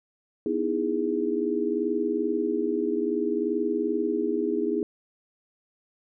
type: chord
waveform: sine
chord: E major seventh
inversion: second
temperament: just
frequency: 247.2 / 309 / 329.6 / 412 Hz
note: B3 / D#4 / E4 / G#4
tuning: +2 / -12 / 0 / -14 cents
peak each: -31 / -30 / -29 / -27 dBFS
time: 0.46-4.83 s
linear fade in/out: 2 ms
effects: none